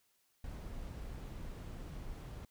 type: noise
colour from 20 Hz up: brown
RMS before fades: -45 dBFS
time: 0.44-2.45 s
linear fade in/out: 2 ms
effects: white hiss -75 dBFS RMS until 2.5 s